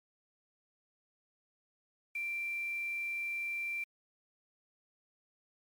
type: tone with quantisation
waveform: sine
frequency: 2356 Hz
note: D7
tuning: 5 cents sharp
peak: -34 dBFS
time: 2.15-3.84 s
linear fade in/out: 5 ms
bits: 9
effects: MP3 96 kbps